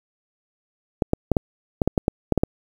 clicks, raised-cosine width 2 ms, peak -4 dBFS, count 11, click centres 1.022 / 1.134 / 1.317 / 1.368 / 1.818 / 1.876 / 1.978 / 2.081 / 2.323 / 2.377 / 2.435 s, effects 7-bit

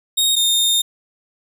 sawtooth tone pair in turn, 3729 / 3659 Hz, A#7 / A#7, 0 / -33 cents, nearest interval unison, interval 33 cents, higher first, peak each -11 dBFS, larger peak neither, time 0.17-0.36 / 0.36-0.82 s, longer second, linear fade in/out 10 ms, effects none

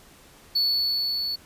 triangle tone with level ramp, 4435 Hz, C#8, in tune, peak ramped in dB -18 to -25 dBFS, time 0.55-1.36 s, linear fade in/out 10 ms, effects pink hiss -52 dBFS RMS until 1.45 s + resampled to 32000 Hz

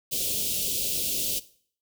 white band-stop noise, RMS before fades -28 dBFS, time 0.11-1.4 s, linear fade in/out 20 ms, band 590 to 2700 Hz, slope 48 dB/octave, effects noise-tail reverb RT60 0.5 s tail -17 dB re dry

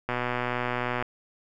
click train, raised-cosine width 0.5 ms, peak -13 dBFS, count 116, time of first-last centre 0.09-1.025 s, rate 123 Hz, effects none

